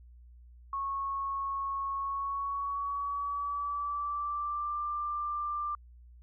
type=tone with pitch glide; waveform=sine; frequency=1100 to 1185.8 Hz; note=C#6 to D6; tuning=-14 to +16 cents; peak=-31 dBFS; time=0.73-5.75 s; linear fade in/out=2 ms; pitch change=+130 cents; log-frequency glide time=1.95-4.79 s; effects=added 60 Hz sine -51 dBFS peak until 6.22 s